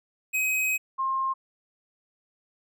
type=tone pair in turn; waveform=square / sine; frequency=2530 / 1063.7 Hz; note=D#7 / C6; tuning=+28 / +28 cents; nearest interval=octave + minor third; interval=1500 cents; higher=first; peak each=-24 dBFS; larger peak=neither; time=0.33-0.78 / 0.98-1.34 s; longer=first; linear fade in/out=20 ms; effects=none